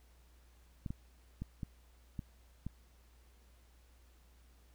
clicks, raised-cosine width 5 ms, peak -27 dBFS, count 6, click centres 0.862 / 0.905 / 1.42 / 1.632 / 2.192 / 2.666 s, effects added 60 Hz sine -61 dBFS peak until 4.74 s + pink hiss -70 dBFS RMS until 4.74 s

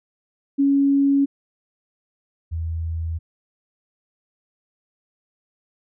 sine tone pair in turn, 278.4 / 81.96 Hz, C#4 / E2, +8 / -9 cents, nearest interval octave + major sixth, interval 2117 cents, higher first, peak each -14 / -23 dBFS, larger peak first, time 0.58-1.26 / 2.51-3.19 s, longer neither, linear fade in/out 20 ms, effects none

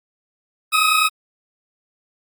20% pulse tone pair together, 1252 / 1282 Hz, D#6 / E6, +10 / -49 cents, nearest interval unison, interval 41 cents, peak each -12 dBFS, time 0.72-1.09 s, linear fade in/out 20 ms, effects Opus 32 kbps

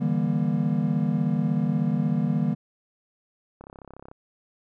triangle chord, E half-diminished seventh, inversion third, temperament just, 148.33 / 164.81 / 197.78 / 237.3 Hz, D3 / E3 / G3 / Bb3, +18 / 0 / +16 / +31 cents, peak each -25 dBFS, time 0-2.55 s, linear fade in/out 20 ms
click train, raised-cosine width 1 ms, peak -29 dBFS, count 18, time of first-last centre 3.61-4.114 s, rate 33.7 Hz
effects none

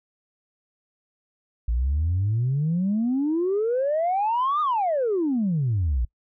sine exponential two-way sweep, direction up then down, 55 to 1244.5 to 55 Hz, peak -19 dBFS, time 1.68-6.05 s, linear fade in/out 5 ms, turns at 4.61 s, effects noise-tail reverb RT60 0.1 s tail -25 dB re dry + tanh soft clip ceiling -17 dBFS

